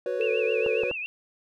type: chord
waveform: triangle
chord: F# suspended fourth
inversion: none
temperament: equal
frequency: 370 / 493.9 / 554.4 Hz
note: F#4 / B4 / C#5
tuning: 0 / 0 / 0 cents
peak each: -31 / -27 / -29 dBFS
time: 0.06-0.91 s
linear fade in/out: 2 ms
type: tone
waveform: sine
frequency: 446.4 Hz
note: A4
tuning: 25 cents sharp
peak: -25 dBFS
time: 0.19-0.84 s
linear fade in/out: 5 ms
type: tone with vibrato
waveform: sine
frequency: 2600 Hz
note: E7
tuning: 24 cents flat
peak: -30 dBFS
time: 0.21-1.06 s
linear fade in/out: 0 ms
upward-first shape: triangle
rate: 7.3 Hz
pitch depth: 140 cents each way
type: clicks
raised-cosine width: 1 ms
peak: -21 dBFS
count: 3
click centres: 0.663 / 0.835 / 0.913 s
effects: none